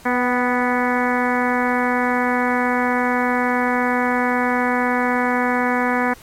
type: harmonic tone with a mistuned harmonic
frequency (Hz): 246.9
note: B3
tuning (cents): 0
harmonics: 1 / 2 / 3 / 4 / 5 / 6 / 7 / 8 / 9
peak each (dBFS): -21 / -24 / -24 / -24 / -28 / -27 / -26 / -29 / -30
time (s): 0.05-6.14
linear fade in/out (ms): 10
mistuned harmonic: 3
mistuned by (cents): +25
effects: pink hiss -45 dBFS RMS until 6.22 s + MP3 64 kbps